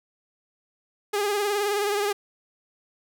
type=tone with vibrato; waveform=sawtooth; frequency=409.6 Hz; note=G#4; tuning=24 cents flat; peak=-19 dBFS; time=1.13-2.13 s; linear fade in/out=10 ms; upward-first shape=triangle; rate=19 Hz; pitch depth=62 cents each way; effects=none